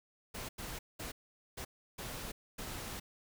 pink noise bursts at uneven times, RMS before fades -43 dBFS, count 6, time 0.34-0.49 / 0.58-0.79 / 0.99-1.12 / 1.57-1.65 / 1.98-2.32 / 2.58-3 s, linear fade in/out 10 ms, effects none

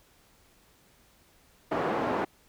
pink band-pass noise, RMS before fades -29 dBFS, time 1.71-2.25 s, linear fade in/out 10 ms, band 300 to 1100 Hz, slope 12 dB/octave, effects pink hiss -62 dBFS RMS until 2.48 s

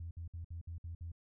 sine tone bursts, 84.2 Hz, E2, 37 cents sharp, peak -40 dBFS, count 7, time 0-1.118 s, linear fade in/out 5 ms, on 110 ms, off 58 ms, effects tanh soft clip ceiling -36 dBFS

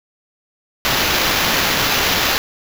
violet noise with sample-and-hold, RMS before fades -17 dBFS, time 0.85-2.38 s, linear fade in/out 0 ms, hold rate 8820 Hz, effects none

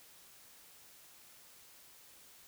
silence, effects white hiss -59 dBFS RMS until 2.47 s

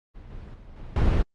brown noise with level steps, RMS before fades -43 / -39 / -44 / -39 / -20 dBFS, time 0.14-1.23 s, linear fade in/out 20 ms, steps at 0.3 / 0.54 / 0.76 / 0.96 s, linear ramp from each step 2 ms, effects low-pass 4000 Hz 12 dB/octave + Opus 32 kbps

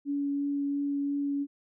sine tone with vibrato, 283.3 Hz, C#4, 38 cents sharp, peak -27 dBFS, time 0.05-1.47 s, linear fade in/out 50 ms, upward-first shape triangle, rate 2.9 Hz, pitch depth 9 cents each way, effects none

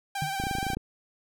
sawtooth tone with vibrato, 784 Hz, G5, in tune, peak -26 dBFS, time 0.15-0.75 s, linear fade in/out 5 ms, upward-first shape sine, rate 17 Hz, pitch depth 35 cents each way
sine tone with exponential decay, 149 Hz, D3, 25 cents sharp, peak -25 dBFS, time 0.22-0.37 s, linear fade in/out 0 ms, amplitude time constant 32 ms
clicks, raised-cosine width 3 ms, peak -20 dBFS, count 11, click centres 0.4 / 0.438 / 0.469 / 0.512 / 0.552 / 0.585 / 0.629 / 0.667 / 0.702 / 0.734 / 0.77 s
effects none

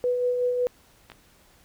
sine tone with tremolo, 493.9 Hz, B4, in tune, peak -20 dBFS, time 0.04-0.67 s, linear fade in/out 0 ms, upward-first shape sine, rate 5.4 Hz, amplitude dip 35%
clicks, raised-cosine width 0.3 ms, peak -27 dBFS, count 2, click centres 1.1 / 1.118 s
effects pink hiss -58 dBFS RMS until 1.64 s

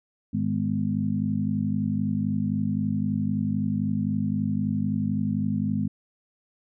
harmonic tone with a mistuned harmonic, 51.6 Hz, G#1, 10 cents flat, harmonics 2 / 3 / 4 / 5, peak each -31 / -30 / -26 / -29 dBFS, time 0.33-5.88 s, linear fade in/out 10 ms, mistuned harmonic 5, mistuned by -53 cents, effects none

